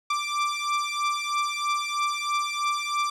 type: beating tone pair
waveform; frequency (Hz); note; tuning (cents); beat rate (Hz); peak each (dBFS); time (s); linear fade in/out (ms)
sawtooth; 1174.7 / 1177.8; D6 / D6; 0 / +5; 3.1; -24; 0.1-3.1; 5
effects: low-pass 7000 Hz 12 dB/octave + 10-bit